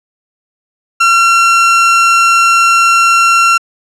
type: tone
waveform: 30% pulse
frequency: 1364 Hz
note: F6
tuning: 41 cents flat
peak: -3 dBFS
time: 1-3.58 s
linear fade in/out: 10 ms
effects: low-pass 7000 Hz 12 dB/octave